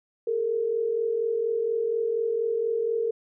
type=tone pair together; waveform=sine; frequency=415.3 / 459.5 Hz; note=G#4 / A#4; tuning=0 / -25 cents; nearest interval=major second; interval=175 cents; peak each=-30 / -24 dBFS; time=0.27-3.11 s; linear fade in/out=5 ms; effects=none